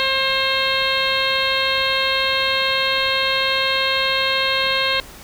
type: harmonic tone with a mistuned harmonic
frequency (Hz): 533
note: C5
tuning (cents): +32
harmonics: 1 / 2 / 3 / 4 / 5 / 6 / 7 / 8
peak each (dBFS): -25 / -25 / -25 / -25 / -25 / -25 / -25 / -25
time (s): 0-5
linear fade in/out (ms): 0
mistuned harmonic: 8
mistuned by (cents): -17
effects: pink hiss -40 dBFS RMS until 5.23 s